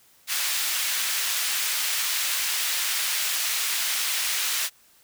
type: high-pass noise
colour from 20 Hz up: pink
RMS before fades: -26 dBFS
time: 0.27-4.7 s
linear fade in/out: 50 ms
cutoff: 2100 Hz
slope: 12 dB/octave
effects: white hiss -58 dBFS RMS until 5.03 s